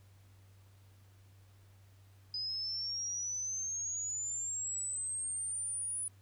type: exponential sweep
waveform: sine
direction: up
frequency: 4978 to 9956 Hz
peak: -35 dBFS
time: 2.34-6.08 s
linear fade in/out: 2 ms
effects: added 97 Hz sine -58 dBFS peak until 6.21 s + pink hiss -69 dBFS RMS until 6.21 s